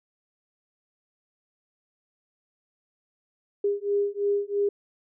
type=beating tone pair; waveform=sine; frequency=404 / 407 Hz; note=G#4 / G#4; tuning=-48 / -35 cents; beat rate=3 Hz; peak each=-26 / -26 dBFS; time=3.64-4.69 s; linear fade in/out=5 ms; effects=none